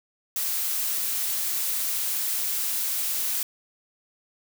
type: noise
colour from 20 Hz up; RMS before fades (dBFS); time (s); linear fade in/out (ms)
blue; -27; 0.36-3.43; 2
effects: none